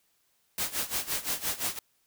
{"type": "noise with tremolo", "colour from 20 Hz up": "white", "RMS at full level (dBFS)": -29, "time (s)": [0.58, 1.79], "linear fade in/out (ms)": 2, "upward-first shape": "sine", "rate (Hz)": 5.8, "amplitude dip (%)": 85, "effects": ["white hiss -71 dBFS RMS until 2.06 s"]}